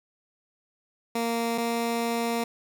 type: tone pair in turn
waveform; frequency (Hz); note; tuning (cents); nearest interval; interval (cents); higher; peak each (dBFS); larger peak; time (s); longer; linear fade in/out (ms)
15% pulse; 232 / 233; A#3 / A#3; -8 / -1; unison; 7; second; -19; neither; 1.15-1.58 / 1.58-2.44; second; 5
effects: none

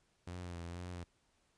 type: tone with vibrato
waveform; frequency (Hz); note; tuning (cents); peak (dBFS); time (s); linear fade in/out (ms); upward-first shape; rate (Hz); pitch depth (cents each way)
sawtooth; 87.31; F2; 0; -39; 0.27-1.04; 5; sine; 2.1; 45
effects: pink hiss -75 dBFS RMS until 1.57 s + resampled to 22050 Hz

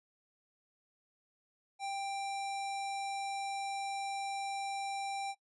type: tone with sample-and-hold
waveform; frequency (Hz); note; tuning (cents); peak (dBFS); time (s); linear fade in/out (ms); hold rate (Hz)
sine; 790; G5; +13; -35; 1.79-5.35; 50; 3150
effects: noise-tail reverb RT60 0.1 s tail -20 dB re dry + resampled to 24000 Hz

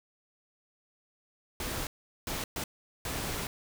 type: noise bursts at uneven times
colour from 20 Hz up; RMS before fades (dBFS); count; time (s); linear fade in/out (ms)
pink; -35; 4; 1.6-1.87 / 2.27-2.44 / 2.56-2.64 / 3.05-3.47; 2
effects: none

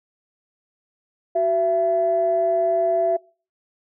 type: tone pair together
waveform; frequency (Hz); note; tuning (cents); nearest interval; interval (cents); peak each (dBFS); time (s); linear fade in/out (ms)
sine; 375.6 / 669.9; F#4 / E5; +26 / +28; minor seventh; 1002; -24 / -17; 1.35-3.17; 10
effects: noise-tail reverb RT60 0.4 s tail -25 dB re dry + tanh soft clip ceiling -10 dBFS

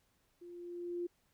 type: tone with level ramp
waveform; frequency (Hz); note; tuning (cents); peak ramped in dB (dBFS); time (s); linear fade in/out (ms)
sine; 349.2; F4; 0; -49 to -34; 0.41-1.07; 10
effects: pink hiss -75 dBFS RMS until 1.33 s

